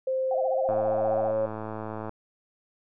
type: tone with pitch glide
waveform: sine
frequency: 523.3 to 547.7 Hz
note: C5 to C#5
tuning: 0 to -21 cents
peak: -24 dBFS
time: 0.07-1.46 s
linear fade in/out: 5 ms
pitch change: +79 cents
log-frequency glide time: 0.45-1.19 s
type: tone with vibrato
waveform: sine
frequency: 698.5 Hz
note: F5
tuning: in tune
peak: -28 dBFS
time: 0.31-1.31 s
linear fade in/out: 2 ms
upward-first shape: sine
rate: 15 Hz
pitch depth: 210 cents each way
type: click train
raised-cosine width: 1 ms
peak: -21 dBFS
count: 154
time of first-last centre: 0.69-2.094 s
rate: 109 Hz
effects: none